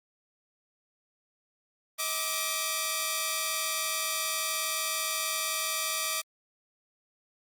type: tone pair together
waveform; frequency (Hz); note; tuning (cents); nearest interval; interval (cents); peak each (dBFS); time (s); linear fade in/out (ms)
5% pulse; 637.2 / 1174.7; D#5 / D6; +41 / 0; major seventh; 1059; -23 / -18; 1.98-6.22; 20
effects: Opus 32 kbps